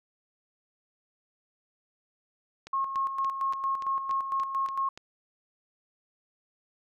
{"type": "click train", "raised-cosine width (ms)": 0.2, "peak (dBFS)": -26, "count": 9, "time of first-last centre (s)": [2.67, 4.975], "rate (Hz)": 3.47}
{"type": "tone with tremolo", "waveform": "sine", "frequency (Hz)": 1082, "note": "C#6", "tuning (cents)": -42, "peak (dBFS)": -25, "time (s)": [2.73, 4.89], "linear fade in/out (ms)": 5, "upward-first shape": "square", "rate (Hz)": 4.4, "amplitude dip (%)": 55}
{"effects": []}